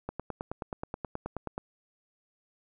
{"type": "click train", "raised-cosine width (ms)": 1, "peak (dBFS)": -20, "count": 15, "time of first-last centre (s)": [0.09, 1.579], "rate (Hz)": 9.4, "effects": []}